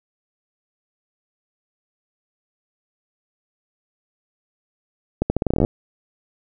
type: accelerating click train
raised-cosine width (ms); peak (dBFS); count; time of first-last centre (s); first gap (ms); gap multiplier
2; -5; 14; 5.22-5.649; 80; 0.83
effects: none